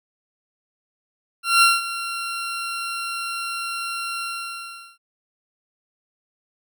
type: tone with ADSR envelope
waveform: 20% pulse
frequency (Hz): 1371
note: F6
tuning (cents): -32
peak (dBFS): -6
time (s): 1.43-4.98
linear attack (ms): 190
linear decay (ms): 190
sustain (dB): -15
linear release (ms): 760
effects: none